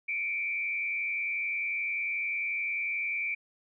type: tone with frequency modulation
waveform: sine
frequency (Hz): 2330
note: D7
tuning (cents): -14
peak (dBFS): -29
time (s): 0.08-3.35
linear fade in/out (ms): 10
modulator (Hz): 91.3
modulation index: 0.94
effects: none

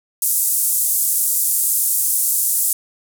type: band-pass noise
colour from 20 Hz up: pink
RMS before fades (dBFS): -18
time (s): 0.22-2.73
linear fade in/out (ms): 2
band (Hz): 8700 to 15000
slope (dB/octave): 24
effects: none

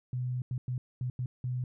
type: tone bursts at uneven times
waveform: sine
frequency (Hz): 125.4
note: B2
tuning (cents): +27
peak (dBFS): -30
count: 6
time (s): 0.13-0.42 / 0.51-0.58 / 0.68-0.78 / 1.01-1.1 / 1.19-1.26 / 1.44-1.64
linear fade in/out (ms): 2
effects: none

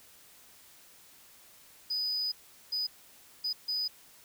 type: tone bursts at uneven times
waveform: sine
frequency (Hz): 4978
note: D#8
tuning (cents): 0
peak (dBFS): -27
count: 4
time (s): 1.9-2.32 / 2.72-2.87 / 3.44-3.53 / 3.68-3.88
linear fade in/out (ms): 10
effects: tanh soft clip ceiling -28 dBFS + white hiss -57 dBFS RMS until 4.24 s

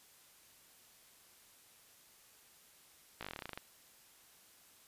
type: slowing click train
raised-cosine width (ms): 0.3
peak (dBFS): -26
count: 14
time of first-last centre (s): 3.21-3.575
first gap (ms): 17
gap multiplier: 1.08
effects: white hiss -63 dBFS RMS until 4.87 s + resampled to 32000 Hz

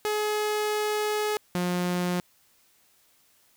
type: tone pair in turn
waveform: sawtooth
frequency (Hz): 422.9 / 178.21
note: G#4 / F3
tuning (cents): +31 / +35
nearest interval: octave + minor third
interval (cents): 1496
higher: first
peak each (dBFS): -21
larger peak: neither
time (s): 0.05-1.37 / 1.55-2.2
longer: first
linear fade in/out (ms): 0
effects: white hiss -63 dBFS RMS until 3.56 s

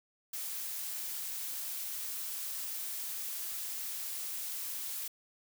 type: noise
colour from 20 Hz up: blue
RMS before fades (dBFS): -39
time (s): 0.33-5.08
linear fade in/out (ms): 5
effects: none

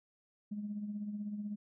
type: tone with tremolo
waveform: sine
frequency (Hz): 207.7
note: G#3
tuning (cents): 0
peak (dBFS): -34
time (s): 0.51-1.56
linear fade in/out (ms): 10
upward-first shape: triangle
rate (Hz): 16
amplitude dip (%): 60
effects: tanh soft clip ceiling -30 dBFS

